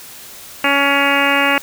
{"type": "harmonic tone", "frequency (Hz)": 280.5, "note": "C#4", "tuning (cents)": 21, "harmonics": [1, 2, 3, 4, 5, 6, 7, 8, 9, 10], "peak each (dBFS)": [-21, -21, -21, -21, -21, -21, -21, -21, -21, -21], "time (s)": [0.64, 1.58], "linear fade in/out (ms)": 2, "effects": ["white hiss -36 dBFS RMS until 1.62 s"]}